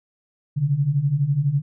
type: beating tone pair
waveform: sine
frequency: 134 / 146 Hz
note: C3 / D3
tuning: +42 / -10 cents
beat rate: 12 Hz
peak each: -23 / -19 dBFS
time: 0.56-1.62 s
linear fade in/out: 20 ms
effects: none